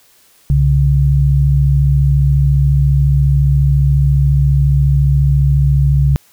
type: tone pair together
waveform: sine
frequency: 65.61 / 140 Hz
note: C2 / C#3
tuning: +5 / +18 cents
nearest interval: octave + minor second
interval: 1313 cents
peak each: -12 / -10 dBFS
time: 0.5-6.16 s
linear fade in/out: 0 ms
effects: white hiss -50 dBFS RMS until 6.32 s